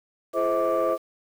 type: tone cluster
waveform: sine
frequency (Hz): 341.1 / 427.2 / 522 / 642 / 1170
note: F4 / G#4 / C5 / E5 / D6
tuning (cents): -41 / +49 / -4 / -46 / -7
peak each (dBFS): -28 / -30 / -24 / -24 / -27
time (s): 0.33-0.98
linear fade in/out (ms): 50
effects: tanh soft clip ceiling -15 dBFS + 8-bit